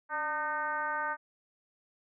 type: tone with frequency modulation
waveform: sine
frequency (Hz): 1219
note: D#6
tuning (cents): -36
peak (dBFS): -30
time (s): 0.09-1.17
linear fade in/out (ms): 50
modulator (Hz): 312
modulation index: 1.6
effects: none